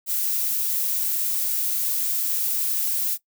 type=noise; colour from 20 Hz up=violet; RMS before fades=-24 dBFS; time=0.06-3.18 s; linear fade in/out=50 ms; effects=noise-tail reverb RT60 0.1 s tail -19 dB re dry